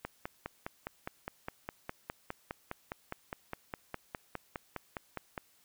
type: click train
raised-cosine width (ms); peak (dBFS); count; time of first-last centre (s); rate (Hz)
0.5; -22; 27; 0.05-5.378; 4.88
effects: white hiss -67 dBFS RMS until 5.64 s